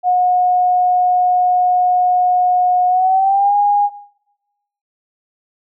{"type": "tone with pitch glide", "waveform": "sine", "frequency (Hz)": [725, 818.5], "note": ["F#5", "G#5"], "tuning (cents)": [-35, -25], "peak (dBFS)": -10, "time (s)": [0.03, 3.9], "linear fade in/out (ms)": 50, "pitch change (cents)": 210, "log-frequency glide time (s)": [2.88, 3.55], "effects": ["noise-tail reverb RT60 1.0 s tail -20 dB re dry"]}